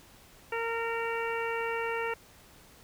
harmonic tone, 459.8 Hz, A#4, 24 cents flat, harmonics 1 / 2 / 3 / 4 / 5 / 6, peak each -33 / -36 / -38 / -39 / -40 / -41 dBFS, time 0.52-2.14 s, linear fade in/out 5 ms, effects pink hiss -56 dBFS RMS until 2.83 s

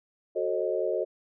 sine chord, F# diminished seventh, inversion none, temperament equal with one note detuned, 370 / 440 / 537 / 622.3 Hz, F#4 / A4 / C5 / Eb5, 0 / 0 / +45 / 0 cents, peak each -31 dBFS, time 0.35-1.05 s, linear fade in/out 20 ms, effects none

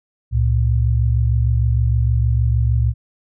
sine tone pair together, 68.2 / 114.7 Hz, C#2 / A#2, -28 / -28 cents, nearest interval major sixth, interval 900 cents, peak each -16 dBFS, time 0.31-2.94 s, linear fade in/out 50 ms, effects none

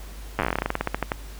slowing click train, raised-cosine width 0.5 ms, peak -8 dBFS, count 21, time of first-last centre 0.39-1.119 s, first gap 9 ms, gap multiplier 1.13, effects added 50 Hz sine -37 dBFS peak until 1.39 s + pink hiss -46 dBFS RMS until 1.39 s

